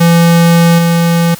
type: tone with level steps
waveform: square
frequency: 169 Hz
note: E3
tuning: 43 cents sharp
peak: -5 / -8 dBFS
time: 0-1.35 s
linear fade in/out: 10 ms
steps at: 0.78 s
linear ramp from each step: 10 ms
effects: white hiss -31 dBFS RMS until 1.39 s